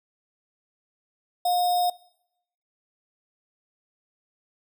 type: tone with sample-and-hold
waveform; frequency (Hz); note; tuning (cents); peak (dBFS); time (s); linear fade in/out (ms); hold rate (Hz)
sine; 712; F5; +33; -20; 1.45-1.9; 5; 4410
effects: noise-tail reverb RT60 0.8 s tail -21 dB re dry